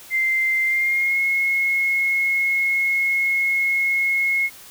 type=tone with pitch glide; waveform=sine; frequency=2086 to 2168 Hz; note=C7 to C#7; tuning=-6 to -39 cents; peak=-17 dBFS; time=0.1-4.5 s; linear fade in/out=50 ms; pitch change=+67 cents; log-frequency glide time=0.65-1.2 s; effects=white hiss -43 dBFS RMS until 4.7 s